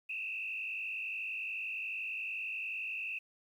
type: tone with frequency modulation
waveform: sine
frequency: 2616 Hz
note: E7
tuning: 14 cents flat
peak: -36 dBFS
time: 0.09-3.19 s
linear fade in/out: 10 ms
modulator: 51.3 Hz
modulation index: 2.3
effects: 11-bit